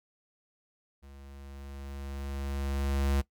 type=tone with level ramp; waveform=square; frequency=69.1 Hz; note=C#2; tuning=5 cents flat; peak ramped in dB=-50 to -25 dBFS; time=1.02-3.22 s; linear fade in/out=20 ms; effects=noise-tail reverb RT60 0.1 s tail -18 dB re dry